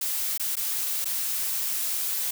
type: noise with dropouts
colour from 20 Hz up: blue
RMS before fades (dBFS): -28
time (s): 0.01-2.31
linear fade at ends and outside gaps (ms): 5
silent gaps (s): 0.377-0.396 / 0.556-0.567 / 1.045-1.054
effects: none